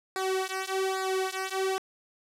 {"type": "tone with flanger", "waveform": "sawtooth", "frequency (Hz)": 380, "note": "F#4", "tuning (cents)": 46, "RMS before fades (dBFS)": -30, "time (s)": [0.16, 1.78], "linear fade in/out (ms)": 0, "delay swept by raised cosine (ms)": [0.33, 2.93], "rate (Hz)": 1.2, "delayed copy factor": -1, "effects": ["low-pass 12000 Hz 12 dB/octave"]}